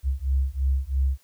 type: beating tone pair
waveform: sine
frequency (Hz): 65.7 / 68.7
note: C2 / C#2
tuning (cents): +8 / -15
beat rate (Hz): 3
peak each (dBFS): -24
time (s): 0.03-1.18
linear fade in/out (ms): 50
effects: white hiss -62 dBFS RMS until 1.23 s